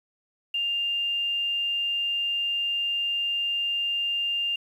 sine tone with quantisation, 2800 Hz, F7, 4 cents sharp, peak -24 dBFS, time 0.54-4.56 s, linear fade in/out 5 ms, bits 9, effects none

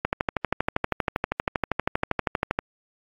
click train, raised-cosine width 0.5 ms, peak -7 dBFS, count 33, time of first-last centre 0.05-2.59 s, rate 12.6 Hz, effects AAC 32 kbps

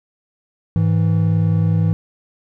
triangle tone pair together, 103.83 / 162.81 Hz, G#2 / E3, 0 / -21 cents, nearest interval minor sixth, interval 779 cents, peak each -14 dBFS, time 0.76-1.93 s, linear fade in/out 0 ms, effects none

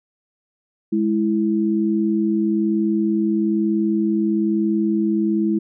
sine tone pair together, 208.5 / 329.6 Hz, G#3 / E4, +7 / 0 cents, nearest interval minor sixth, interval 793 cents, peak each -19 dBFS, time 0.92-5.59 s, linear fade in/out 10 ms, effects none

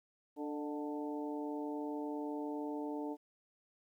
harmonic tone with a mistuned harmonic, 147.5 Hz, D3, 8 cents sharp, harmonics 2 / 3 / 4 / 5 / 6, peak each -39 / -44 / -48 / -51 / -47 dBFS, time 0.36-3.17 s, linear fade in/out 50 ms, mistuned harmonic 4, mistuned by +40 cents, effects 12-bit

